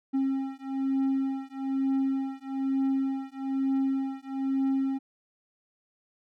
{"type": "beating tone pair", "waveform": "triangle", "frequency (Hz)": [268.6, 269.7], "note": ["C4", "C#4"], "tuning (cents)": [46, -47], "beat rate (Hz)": 1.1, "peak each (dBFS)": -27, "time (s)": [0.13, 4.99], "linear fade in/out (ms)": 20, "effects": []}